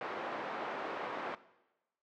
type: band-pass noise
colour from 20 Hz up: white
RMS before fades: -40 dBFS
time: 0.01-1.35 s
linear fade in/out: 2 ms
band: 340 to 1100 Hz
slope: 12 dB/octave
effects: noise-tail reverb RT60 1.0 s tail -18 dB re dry + low-pass 4000 Hz 12 dB/octave